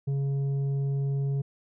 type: tone with tanh clipping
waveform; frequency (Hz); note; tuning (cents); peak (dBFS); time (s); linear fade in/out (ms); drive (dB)
triangle; 138.59; C#3; 0; -26; 0.07-1.42; 10; 10
effects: none